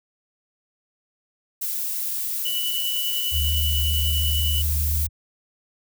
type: noise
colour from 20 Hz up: violet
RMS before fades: -27 dBFS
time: 1.61-5.07 s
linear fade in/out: 10 ms
type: tone with tremolo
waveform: sine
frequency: 2960 Hz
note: F#7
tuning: in tune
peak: -24 dBFS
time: 2.45-4.62 s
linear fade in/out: 5 ms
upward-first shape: sine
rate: 10 Hz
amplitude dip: 35%
type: tone with vibrato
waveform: sine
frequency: 75 Hz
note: D2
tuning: 37 cents sharp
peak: -21 dBFS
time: 3.31-5.09 s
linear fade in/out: 50 ms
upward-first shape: square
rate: 5.6 Hz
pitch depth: 16 cents each way
effects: none